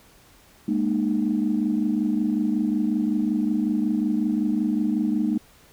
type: chord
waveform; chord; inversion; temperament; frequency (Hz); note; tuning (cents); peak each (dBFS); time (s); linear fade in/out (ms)
sine; Ab suspended second; none; equal with one note detuned; 207.7 / 233.1 / 304.7; Ab3 / Bb3 / Eb4; 0 / 0 / -36; -24; 0.68-5.38; 5
effects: tanh soft clip ceiling -12 dBFS + pink hiss -54 dBFS RMS until 5.72 s